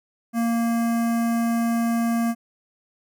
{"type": "tone with notch filter", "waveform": "square", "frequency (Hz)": 231.9, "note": "A#3", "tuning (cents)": -9, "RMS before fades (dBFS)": -22, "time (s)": [0.33, 2.35], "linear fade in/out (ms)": 50, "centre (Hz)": 3700, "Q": 0.68, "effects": []}